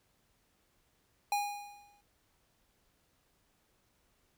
square tone with exponential decay, 819 Hz, G#5, 24 cents flat, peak -28 dBFS, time 1.32-2.01 s, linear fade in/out 2 ms, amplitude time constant 150 ms, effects pink hiss -73 dBFS RMS until 4.37 s

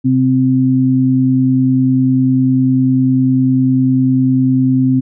sine tone pair together, 130 / 260 Hz, C3 / C4, -11 / -11 cents, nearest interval octave, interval 1200 cents, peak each -14 / -10 dBFS, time 0.04-5.01 s, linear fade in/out 20 ms, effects none

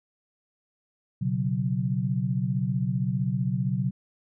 sine chord, B suspended second, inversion none, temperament just, 123.47 / 138.9 / 185.21 Hz, B2 / C#3 / F#3, 0 / +4 / +2 cents, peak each -28 dBFS, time 1.21-3.91 s, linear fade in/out 10 ms, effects none

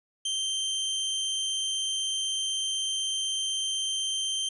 sawtooth tone, 3136 Hz, G7, in tune, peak -24 dBFS, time 0.25-4.49 s, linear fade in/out 5 ms, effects resampled to 24000 Hz

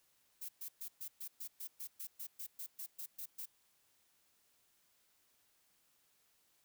violet noise bursts, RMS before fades -45 dBFS, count 16, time 0.41-3.458 s, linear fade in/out 10 ms, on 78 ms, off 120 ms, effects white hiss -74 dBFS RMS until 6.64 s

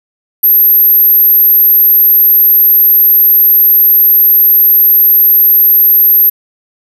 sine tone, 12830 Hz, G9, 39 cents sharp, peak -3 dBFS, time 0.43-6.3 s, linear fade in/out 10 ms, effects none

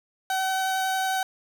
30% pulse tone with vibrato, 760 Hz, F#5, 46 cents sharp, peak -21 dBFS, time 0.3-1.23 s, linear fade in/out 2 ms, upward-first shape triangle, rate 11 Hz, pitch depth 10 cents each way, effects none

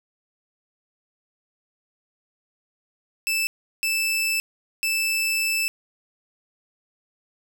sawtooth tone bursts at uneven times, 2637 Hz, E7, in tune, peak -18 dBFS, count 3, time 3.27-3.47 / 3.83-4.4 / 4.83-5.68 s, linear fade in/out 0 ms, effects none

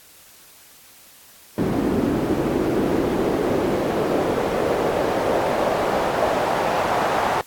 pink noise with band-pass filter sweep, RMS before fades -21 dBFS, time 1.58-7.41 s, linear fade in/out 0 ms, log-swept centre 270 to 820 Hz, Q 1.7, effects white hiss -48 dBFS RMS until 7.46 s + AAC 64 kbps

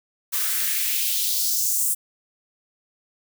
blue noise with high-pass filter sweep, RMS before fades -23 dBFS, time 0.32-1.95 s, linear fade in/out 20 ms, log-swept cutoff 1100 to 8900 Hz, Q 2.2, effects none

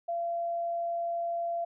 sine tone, 683 Hz, F5, 39 cents flat, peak -29 dBFS, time 0.08-1.65 s, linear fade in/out 10 ms, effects none

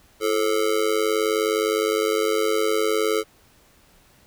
square tone with amplitude modulation, 434.9 Hz, A4, 20 cents flat, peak -16 dBFS, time 0.2-3.24 s, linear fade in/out 50 ms, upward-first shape sine, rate 99.5 Hz, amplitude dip 95%, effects pink hiss -56 dBFS RMS until 4.26 s

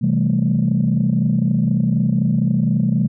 sine chord, A minor seventh, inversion first, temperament equal, 130.81 / 164.81 / 196 / 220 Hz, C3 / E3 / G3 / A3, 0 / 0 / 0 / 0 cents, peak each -19 dBFS, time 0.01-3.08 s, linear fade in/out 20 ms, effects tanh soft clip ceiling -7 dBFS

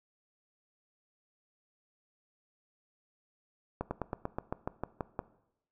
slowing click train, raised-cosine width 1 ms, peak -19 dBFS, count 11, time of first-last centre 3.81-5.192 s, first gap 100 ms, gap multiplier 1.07, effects noise-tail reverb RT60 0.8 s tail -18 dB re dry

